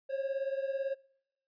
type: beating tone pair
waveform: triangle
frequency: 538 / 556 Hz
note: C5 / C#5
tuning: +48 / +5 cents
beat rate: 18 Hz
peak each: -31 / -35 dBFS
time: 0.09-0.95 s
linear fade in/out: 20 ms
effects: noise-tail reverb RT60 0.8 s tail -26 dB re dry + resampled to 11025 Hz